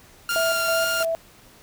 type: tone with vibrato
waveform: sawtooth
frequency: 1396.9 Hz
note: F6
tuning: in tune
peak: -19 dBFS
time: 0.29-1.03 s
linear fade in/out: 2 ms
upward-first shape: sine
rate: 2.1 Hz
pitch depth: 11 cents each way
type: noise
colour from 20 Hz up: white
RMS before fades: -34 dBFS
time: 0.3-1.05 s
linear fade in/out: 2 ms
type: tone with tremolo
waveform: sine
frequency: 658 Hz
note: E5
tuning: 3 cents flat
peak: -21 dBFS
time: 0.36-1.15 s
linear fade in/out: 0 ms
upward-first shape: square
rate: 3.1 Hz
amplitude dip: 55%
effects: pink hiss -51 dBFS RMS until 1.62 s